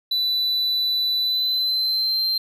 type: tone with pitch glide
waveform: triangle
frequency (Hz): 3980 to 4142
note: B7 to C8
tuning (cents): +13 to -18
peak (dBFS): -18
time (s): 0.11-2.38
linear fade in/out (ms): 5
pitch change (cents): +69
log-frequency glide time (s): 1.2-2.23
effects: none